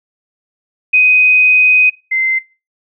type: tone pair in turn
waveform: sine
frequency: 2505 / 2074 Hz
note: D#7 / C7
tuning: +11 / -16 cents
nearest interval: minor third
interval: 327 cents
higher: first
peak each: -6 / -12 dBFS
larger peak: first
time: 0.93-1.9 / 2.11-2.39 s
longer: first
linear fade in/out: 10 ms
effects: noise-tail reverb RT60 0.3 s tail -21 dB re dry